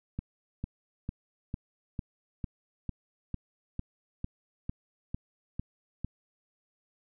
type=click train; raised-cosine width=5 ms; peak=-21 dBFS; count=14; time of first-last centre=0.19-6.046 s; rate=2.22 Hz; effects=none